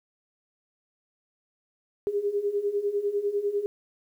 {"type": "beating tone pair", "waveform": "sine", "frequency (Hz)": [401, 411], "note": ["G4", "G#4"], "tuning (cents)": [39, -18], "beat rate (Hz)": 10, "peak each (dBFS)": [-30, -26], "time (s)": [2.07, 3.66], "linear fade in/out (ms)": 0, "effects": ["10-bit"]}